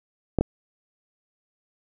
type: clicks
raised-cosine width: 2 ms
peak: -7 dBFS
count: 2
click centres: 0.387 / 0.41 s
effects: none